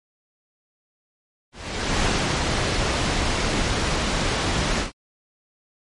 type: noise with ADSR envelope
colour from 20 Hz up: pink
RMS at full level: -20 dBFS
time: 1.52-4.92 s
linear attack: 520 ms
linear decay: 210 ms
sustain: -2 dB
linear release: 130 ms
effects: low-pass 6000 Hz 12 dB/octave + MP3 48 kbps